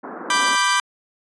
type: band-pass noise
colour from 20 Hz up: pink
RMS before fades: -33 dBFS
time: 0.03-0.56 s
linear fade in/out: 10 ms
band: 210 to 1600 Hz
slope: 48 dB/octave
type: chord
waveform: sawtooth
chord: G major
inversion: first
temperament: equal with one note detuned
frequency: 987.8 / 1178.1 / 1568 Hz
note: B5 / D6 / G6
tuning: 0 / +5 / 0 cents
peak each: -17 dBFS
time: 0.3-0.8 s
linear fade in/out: 2 ms
effects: resampled to 22050 Hz